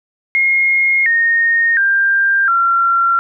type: tone with pitch steps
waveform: sine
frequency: 2147 / 1847.6 / 1590 / 1368.2 Hz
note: C7 / A#6 / G6 / F6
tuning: +44 / -16 / +24 / -36 cents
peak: -10 dBFS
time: 0.35-3.19 s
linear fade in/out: 0 ms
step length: 710 ms
effects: none